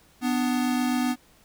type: tone pair together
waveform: square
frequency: 248.1 / 295.9 Hz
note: B3 / D4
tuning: +8 / +13 cents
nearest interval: minor third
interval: 305 cents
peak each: -24 / -30 dBFS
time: 0.21-1.16 s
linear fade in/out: 50 ms
effects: pink hiss -58 dBFS RMS until 1.44 s